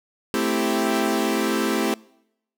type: chord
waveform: sawtooth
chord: A minor seventh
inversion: none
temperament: equal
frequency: 220 / 261.6 / 329.6 / 392 Hz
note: A3 / C4 / E4 / G4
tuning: 0 / 0 / 0 / 0 cents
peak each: -22 dBFS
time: 0.34-1.94 s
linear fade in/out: 0 ms
effects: noise-tail reverb RT60 0.8 s tail -24 dB re dry